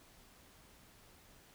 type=silence; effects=pink hiss -62 dBFS RMS until 1.54 s